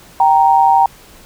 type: tone pair together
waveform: sine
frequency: 781.3 / 932.3 Hz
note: G5 / A#5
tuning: -6 / 0 cents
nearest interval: minor third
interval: 306 cents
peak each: -10 dBFS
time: 0.2-0.86 s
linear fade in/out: 2 ms
effects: pink hiss -42 dBFS RMS until 1.25 s